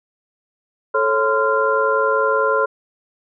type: tone cluster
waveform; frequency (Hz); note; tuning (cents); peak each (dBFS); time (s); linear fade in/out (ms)
sine; 437.3 / 548 / 1030 / 1388; A4 / C#5 / C6 / F6; -11 / -20 / -28 / -11; -20; 0.94-2.66; 10
effects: none